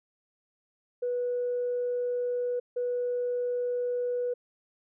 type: tone pair in turn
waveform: sine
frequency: 490 / 490 Hz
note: B4 / B4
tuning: -14 / -14 cents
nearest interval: unison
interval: 0 cents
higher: neither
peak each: -26 dBFS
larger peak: neither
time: 1.02-2.6 / 2.76-4.34 s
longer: neither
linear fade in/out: 10 ms
effects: tanh soft clip ceiling -22 dBFS